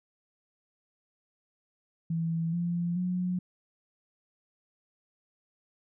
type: tone with pitch steps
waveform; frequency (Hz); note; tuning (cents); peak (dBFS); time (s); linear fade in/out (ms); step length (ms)
sine; 164.81 / 172.6 / 180.77; E3 / F3 / F#3; 0 / -20 / -40; -27; 2.1-3.39; 5; 430
effects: none